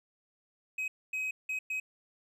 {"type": "tone bursts at uneven times", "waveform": "triangle", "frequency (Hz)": 2534, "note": "D#7", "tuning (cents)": 31, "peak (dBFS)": -30, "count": 4, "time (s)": [[0.78, 0.88], [1.13, 1.31], [1.49, 1.59], [1.7, 1.8]], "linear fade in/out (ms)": 5, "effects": []}